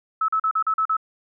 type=tone bursts; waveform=sine; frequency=1300 Hz; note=E6; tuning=24 cents flat; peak=-18 dBFS; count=7; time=0.21-0.968 s; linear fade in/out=5 ms; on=74 ms; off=40 ms; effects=none